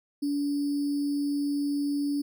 sine tone with sample-and-hold, 286.8 Hz, D4, 41 cents flat, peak -25 dBFS, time 0.22-2.22 s, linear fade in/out 10 ms, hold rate 4900 Hz, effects none

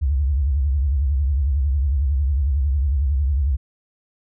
sine tone with vibrato, 69.3 Hz, C#2, in tune, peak -16 dBFS, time 0.01-3.57 s, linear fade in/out 20 ms, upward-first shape triangle, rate 11 Hz, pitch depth 210 cents each way, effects none

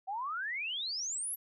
sine exponential sweep, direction up, 738 to 11910 Hz, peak -34 dBFS, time 0.07-1.36 s, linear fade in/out 20 ms, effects none

